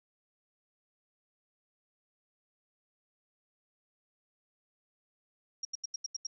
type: tone bursts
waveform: sine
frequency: 5610 Hz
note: F8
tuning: 7 cents sharp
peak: -33 dBFS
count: 7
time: 5.63-6.269 s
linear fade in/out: 5 ms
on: 21 ms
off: 82 ms
effects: none